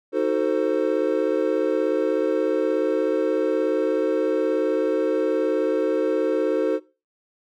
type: chord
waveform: triangle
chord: D# diminished seventh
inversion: none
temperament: equal with one note detuned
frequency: 311.1 / 370 / 446.7 / 523.3 Hz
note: D#4 / F#4 / A4 / C5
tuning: 0 / 0 / +26 / 0 cents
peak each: -24 / -23 / -21 / -23 dBFS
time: 0.12-6.8 s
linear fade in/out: 50 ms
effects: noise-tail reverb RT60 0.3 s tail -19 dB re dry